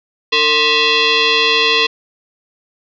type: tone with frequency modulation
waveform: sine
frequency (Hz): 299.7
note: D4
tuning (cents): +35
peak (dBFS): -10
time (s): 0.32-1.87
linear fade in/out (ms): 10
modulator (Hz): 753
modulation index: 5.3
effects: none